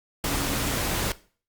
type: tone in noise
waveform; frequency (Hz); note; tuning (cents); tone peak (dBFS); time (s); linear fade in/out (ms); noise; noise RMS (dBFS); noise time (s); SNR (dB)
sine; 282.3; C#4; +32; -33; 0.24-0.71; 2; pink; -27; 0.24-1.12; -9
effects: noise-tail reverb RT60 0.4 s tail -18 dB re dry + Opus 48 kbps